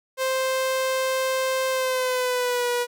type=tone with pitch glide; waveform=sawtooth; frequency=523.3 to 485.4 Hz; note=C5 to B4; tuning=0 to -30 cents; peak=-18 dBFS; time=0.17-2.87 s; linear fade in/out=50 ms; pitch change=-130 cents; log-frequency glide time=1.7-2.69 s; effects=none